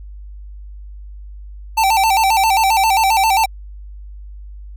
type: tone with vibrato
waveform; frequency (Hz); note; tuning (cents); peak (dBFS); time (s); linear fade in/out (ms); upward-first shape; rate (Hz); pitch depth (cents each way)
square; 830.6; G#5; 0; -12; 1.77-3.46; 10; square; 7.5; 120
effects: added 50 Hz sine -31 dBFS peak until 4.76 s